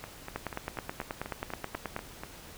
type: two click trains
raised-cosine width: 0.5 ms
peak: -23 / -18 dBFS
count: 10 / 16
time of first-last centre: 0.04-2.235 / 0.36-1.964 s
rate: 4.1 / 9.35 Hz
effects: pink hiss -49 dBFS RMS until 2.57 s